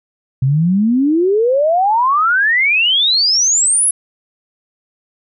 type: exponential sweep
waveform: sine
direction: up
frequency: 126.7 to 11020 Hz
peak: -10 dBFS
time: 0.42-3.91 s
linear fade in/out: 5 ms
effects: none